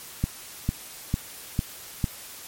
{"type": "click train", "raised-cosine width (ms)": 5, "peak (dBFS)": -10, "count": 5, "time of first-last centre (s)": [0.24, 2.042], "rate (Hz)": 2.22, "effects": ["white hiss -42 dBFS RMS until 2.47 s", "MP3 64 kbps"]}